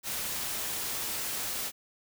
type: noise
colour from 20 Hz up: white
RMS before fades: -34 dBFS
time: 0.03-1.72 s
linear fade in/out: 50 ms
effects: none